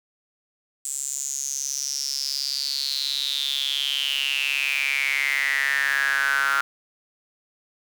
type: tone with high-pass filter sweep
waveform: sawtooth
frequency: 138.59 Hz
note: C#3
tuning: in tune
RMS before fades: -25 dBFS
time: 0.85-6.61 s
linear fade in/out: 0 ms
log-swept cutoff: 7800 to 1400 Hz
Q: 9.6
effects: none